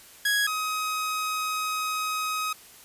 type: tone pair in turn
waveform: sawtooth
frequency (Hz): 1661.2 / 1262.6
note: G#6 / D#6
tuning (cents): 0 / +25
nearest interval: perfect fourth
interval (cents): 475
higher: first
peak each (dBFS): -18 / -23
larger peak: first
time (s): 0.25-0.47 / 0.47-2.53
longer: second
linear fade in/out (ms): 5
effects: white hiss -50 dBFS RMS until 2.84 s + resampled to 32000 Hz